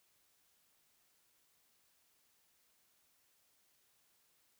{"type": "silence", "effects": ["white hiss -74 dBFS RMS until 4.59 s"]}